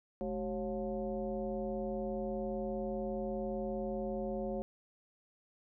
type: tone with frequency modulation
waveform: sine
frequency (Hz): 380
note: F#4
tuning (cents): +46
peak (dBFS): -34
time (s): 0.21-4.62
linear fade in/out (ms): 0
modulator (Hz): 167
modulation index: 1.6
effects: none